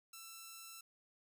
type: tone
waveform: 5% pulse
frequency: 1335 Hz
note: E6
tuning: 22 cents sharp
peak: -39 dBFS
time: 0.13-0.81 s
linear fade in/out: 5 ms
effects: none